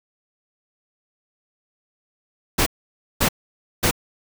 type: noise bursts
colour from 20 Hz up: pink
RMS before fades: -18 dBFS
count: 3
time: 2.58-3.912 s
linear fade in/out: 10 ms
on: 84 ms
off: 540 ms
effects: none